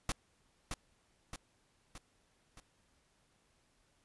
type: noise with echo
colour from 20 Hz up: pink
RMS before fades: -34 dBFS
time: 0.09-0.12 s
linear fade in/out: 2 ms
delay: 620 ms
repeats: 4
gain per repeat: -5 dB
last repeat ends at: 2.6 s
effects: pink hiss -73 dBFS RMS until 4.04 s + resampled to 24000 Hz